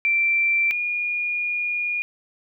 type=tone pair in turn; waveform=sine; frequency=2349 / 2433 Hz; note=D7 / D#7; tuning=0 / -39 cents; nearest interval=minor second; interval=61 cents; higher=second; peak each=-17 / -22 dBFS; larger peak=first; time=0.05-0.71 / 0.71-2.02 s; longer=second; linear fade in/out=0 ms; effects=none